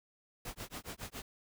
pink noise with tremolo, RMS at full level -42 dBFS, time 0.45-1.22 s, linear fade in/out 2 ms, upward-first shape sine, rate 7.2 Hz, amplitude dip 100%, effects none

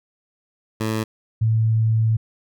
15% pulse / sine tone pair in turn, 110 / 111.41 Hz, A2 / A2, 0 / +22 cents, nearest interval unison, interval 22 cents, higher second, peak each -15 dBFS, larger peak neither, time 0.8-1.04 / 1.41-2.17 s, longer second, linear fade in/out 10 ms, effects none

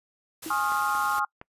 white noise, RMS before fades -39 dBFS, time 0.42-1.2 s, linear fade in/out 10 ms
sine tone with exponential decay, 320 Hz, D#4, 49 cents sharp, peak -29 dBFS, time 0.46-0.58 s, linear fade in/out 2 ms, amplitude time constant 26 ms
sine chord, F minor seventh, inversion first, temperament equal with one note detuned, 830.6 / 1073.4 / 1244.5 / 1396.9 Hz, Ab5 / C6 / Eb6 / F6, 0 / +44 / 0 / 0 cents, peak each -29 dBFS, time 0.5-1.25 s, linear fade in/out 5 ms
click train, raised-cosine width 0.5 ms, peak -25 dBFS, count 4, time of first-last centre 0.72-1.414 s, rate 4.32 Hz
effects noise-tail reverb RT60 0.1 s tail -26 dB re dry + resampled to 32000 Hz

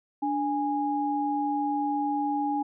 sine tone pair together, 291.9 / 825.6 Hz, D4 / G#5, -10 / -10 cents, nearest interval octave + tritone, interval 1800 cents, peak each -28 / -27 dBFS, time 0.22-2.63 s, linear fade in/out 10 ms, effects none

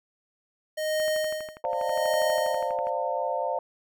square tone with tremolo, 620 Hz, D#5, 6 cents flat, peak -24 dBFS, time 0.77-2.9 s, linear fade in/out 10 ms, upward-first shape sine, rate 0.86 Hz, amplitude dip 100%
click train, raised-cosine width 0.5 ms, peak -27 dBFS, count 24, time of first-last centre 1-2.87 s, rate 12.3 Hz
sine chord, D minor seventh, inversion third, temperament equal with one note detuned, 523.3 / 587.3 / 698.5 / 902.1 Hz, C5 / D5 / F5 / A5, 0 / 0 / 0 / +43 cents, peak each -31 dBFS, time 1.64-3.59 s, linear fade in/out 2 ms
effects none

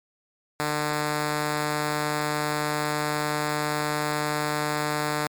5% pulse tone, 150 Hz, D3, 37 cents sharp, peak -13 dBFS, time 0.6-5.27 s, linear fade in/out 0 ms, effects MP3 96 kbps

